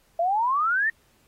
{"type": "exponential sweep", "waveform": "sine", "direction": "up", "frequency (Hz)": [658, 1864.7], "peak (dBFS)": -20, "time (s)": [0.19, 0.9], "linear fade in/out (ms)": 5, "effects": ["pink hiss -63 dBFS RMS until 1.27 s", "AAC 48 kbps"]}